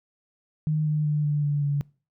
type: tone with pitch steps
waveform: sine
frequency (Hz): 154 / 151.79 / 149.62 / 147.47 / 145.36 / 143.27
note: D#3 / D#3 / D3 / D3 / D3 / D3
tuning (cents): -17 / -43 / +33 / +8 / -17 / -43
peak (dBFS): -21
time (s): 0.67-1.81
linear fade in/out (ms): 0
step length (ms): 190
effects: noise-tail reverb RT60 0.4 s tail -25 dB re dry